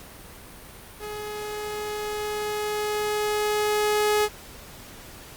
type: tone with level ramp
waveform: sawtooth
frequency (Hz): 420.9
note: G#4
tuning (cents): +23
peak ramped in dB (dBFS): -29 to -15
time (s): 0.99-4.29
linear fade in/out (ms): 50
effects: pink hiss -44 dBFS RMS until 5.36 s + Opus 48 kbps